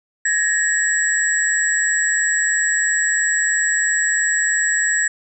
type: tone cluster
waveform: sine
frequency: 1692 / 1855 / 7730 Hz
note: G#6 / A#6 / B8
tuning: +32 / -9 / -38 cents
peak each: -20 dBFS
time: 0.25-5.08 s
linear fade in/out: 5 ms
effects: none